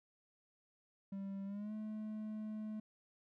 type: tone with pitch glide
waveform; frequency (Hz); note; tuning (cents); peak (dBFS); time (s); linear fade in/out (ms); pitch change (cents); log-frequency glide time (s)
triangle; 196 to 215; G3 to A3; 0 to -40; -39; 1.12-2.8; 5; +160; 1.45-1.73
effects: none